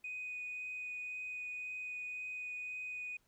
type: tone with vibrato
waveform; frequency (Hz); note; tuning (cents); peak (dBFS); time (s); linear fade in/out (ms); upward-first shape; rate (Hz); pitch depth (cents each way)
sine; 2489; D#7; 0; -39; 0.04-3.17; 5; sine; 1.9; 8
effects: tanh soft clip ceiling -36 dBFS + pink hiss -75 dBFS RMS until 3.27 s